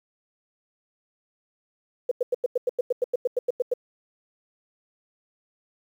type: tone bursts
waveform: sine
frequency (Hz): 493.9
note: B4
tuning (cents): 0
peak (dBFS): -19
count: 15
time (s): 2.09-3.738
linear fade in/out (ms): 5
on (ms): 24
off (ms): 92
effects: 9-bit